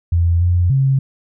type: tone with pitch steps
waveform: sine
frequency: 85.2 / 88.3 / 134.9 Hz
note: F2 / F2 / C#3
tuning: -42 / +20 / -47 cents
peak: -11 dBFS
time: 0.12-0.99 s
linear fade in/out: 5 ms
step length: 290 ms
effects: none